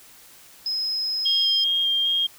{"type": "tone", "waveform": "sine", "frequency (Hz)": 5110, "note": "D#8", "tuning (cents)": 45, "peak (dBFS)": -23, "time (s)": [0.66, 1.64], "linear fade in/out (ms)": 2}
{"type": "tone with vibrato", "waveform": "sine", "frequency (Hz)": 3218, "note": "G7", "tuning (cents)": 45, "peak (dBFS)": -19, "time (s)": [1.25, 2.27], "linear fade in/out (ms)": 10, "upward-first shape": "square", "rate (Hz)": 2.5, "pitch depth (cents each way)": 10}
{"effects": ["white hiss -49 dBFS RMS until 2.38 s"]}